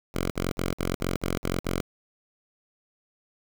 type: tone bursts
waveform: 5% pulse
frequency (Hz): 44.72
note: F1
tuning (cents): +42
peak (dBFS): -15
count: 8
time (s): 0.14-1.815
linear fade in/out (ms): 10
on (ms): 170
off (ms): 45
effects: 7-bit